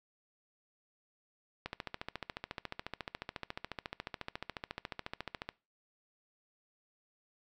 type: click train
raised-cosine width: 0.3 ms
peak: -22 dBFS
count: 55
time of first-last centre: 1.66-5.49 s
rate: 14.1 Hz
effects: noise-tail reverb RT60 0.3 s tail -22 dB re dry